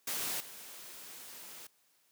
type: noise with level steps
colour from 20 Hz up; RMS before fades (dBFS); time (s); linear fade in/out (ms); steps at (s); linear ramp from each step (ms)
white; -36 / -49; 0.07-1.67; 5; 0.4; 5
effects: white hiss -71 dBFS RMS until 2.11 s + high-pass 150 Hz 12 dB/octave